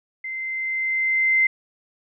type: tone with level ramp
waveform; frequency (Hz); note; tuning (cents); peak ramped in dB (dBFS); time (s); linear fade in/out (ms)
sine; 2076; C7; -14; -28 to -14; 0.24-1.47; 5
effects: none